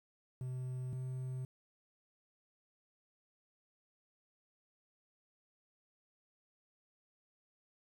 triangle tone pair in turn, 127.6 / 128.64 Hz, C3 / C3, -43 / -29 cents, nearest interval unison, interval 14 cents, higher second, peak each -36 / -36 dBFS, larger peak neither, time 0.41-0.93 / 0.93-1.45 s, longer neither, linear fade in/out 2 ms, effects 11-bit

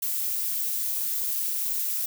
violet noise with amplitude modulation, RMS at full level -25 dBFS, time 0.02-2.06 s, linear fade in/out 5 ms, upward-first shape sine, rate 286 Hz, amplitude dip 65%, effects none

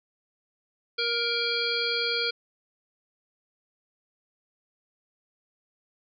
harmonic tone, 470 Hz, A#4, 14 cents sharp, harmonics 1 / 3 / 5 / 7 / 9 / 10, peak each -32 / -32 / -32 / -32 / -32 / -32 dBFS, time 0.98-2.31 s, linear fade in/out 10 ms, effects none

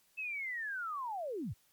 sine linear sweep, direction down, 2637 to 66.3 Hz, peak -36 dBFS, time 0.17-1.54 s, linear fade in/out 20 ms, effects white hiss -70 dBFS RMS until 1.72 s + MP3 96 kbps

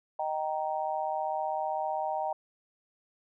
sine chord, Eb major, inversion none, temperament just, 622.3 / 777.8 / 933.4 Hz, Eb5 / G5 / Bb5, 0 / -14 / +2 cents, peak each -34 / -32 / -35 dBFS, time 0.19-2.33 s, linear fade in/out 5 ms, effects none

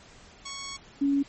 5% pulse / sine tone pair in turn, 1108.7 / 280.1 Hz, C#6 / C#4, 0 / +18 cents, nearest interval 2 octaves, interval 2382 cents, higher first, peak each -22 / -21 dBFS, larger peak second, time 0.45-0.77 / 1.01-1.23 s, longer first, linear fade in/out 10 ms, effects pink hiss -52 dBFS RMS until 1.28 s + MP3 32 kbps

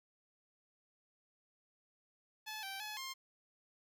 10% pulse tone with pitch steps, 862 / 779 / 851 / 1061 Hz, A5 / G5 / G#5 / C6, -36 / -11 / +42 / +24 cents, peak -34 dBFS, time 2.46-3.14 s, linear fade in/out 20 ms, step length 170 ms, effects none

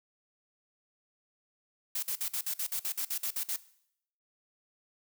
blue noise bursts, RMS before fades -33 dBFS, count 13, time 1.95-3.563 s, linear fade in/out 5 ms, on 77 ms, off 51 ms, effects noise-tail reverb RT60 0.7 s tail -18 dB re dry

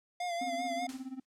square tone with vibrato, 698.5 Hz, F5, in tune, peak -34 dBFS, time 0.2-0.87 s, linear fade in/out 5 ms, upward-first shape sine, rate 5.1 Hz, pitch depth 46 cents each way
triangle tone with tremolo, 261.6 Hz, C4, in tune, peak -34 dBFS, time 0.41-1.2 s, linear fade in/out 5 ms, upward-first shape sine, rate 17 Hz, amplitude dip 85%
white noise with exponential decay, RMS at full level -44 dBFS, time 0.89-1.25 s, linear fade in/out 1 ms, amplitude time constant 78 ms
effects noise-tail reverb RT60 0.1 s tail -26 dB re dry + low-pass 8000 Hz 12 dB/octave

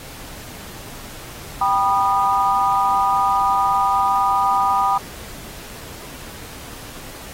sine chord, G augmented, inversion none, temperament just, 784 / 980 / 1225 Hz, G5 / B5 / D#6, 0 / -14 / -27 cents, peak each -19 dBFS, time 1.61-4.98 s, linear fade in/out 5 ms, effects pink hiss -37 dBFS RMS until 7.33 s + AAC 48 kbps

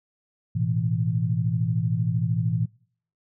sine chord, A suspended second, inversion none, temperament equal with one note detuned, 110.45 / 123.47 / 164.81 Hz, A2 / B2 / E3, +7 / 0 / 0 cents, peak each -25 / -26 / -26 dBFS, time 0.55-2.66 s, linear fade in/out 10 ms, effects noise-tail reverb RT60 0.6 s tail -26 dB re dry

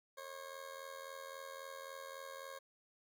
20% pulse tone with amplitude modulation, 541 Hz, C#5, 42 cents flat, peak -39 dBFS, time 0.17-2.59 s, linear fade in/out 10 ms, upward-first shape sine, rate 83.7 Hz, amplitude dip 70%, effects none

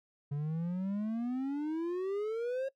triangle exponential sweep, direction up, 141 to 547 Hz, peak -30 dBFS, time 0.31-2.69 s, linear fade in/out 10 ms, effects noise-tail reverb RT60 0.1 s tail -21 dB re dry

